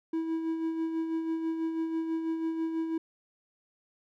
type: tone with tremolo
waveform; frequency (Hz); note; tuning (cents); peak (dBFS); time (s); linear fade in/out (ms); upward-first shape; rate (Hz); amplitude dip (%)
triangle; 325.1; E4; -24; -25; 0.13-2.98; 5; sine; 6.1; 45
effects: none